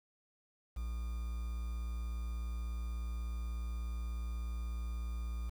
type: tone with quantisation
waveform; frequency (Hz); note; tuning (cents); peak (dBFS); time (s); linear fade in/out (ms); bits
triangle; 58.27; A#1; 0; -34; 0.76-5.5; 10; 9
effects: none